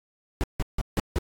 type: noise bursts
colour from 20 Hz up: brown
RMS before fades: -24 dBFS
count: 5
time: 0.41-1.185 s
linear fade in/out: 0 ms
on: 27 ms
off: 160 ms
effects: AAC 48 kbps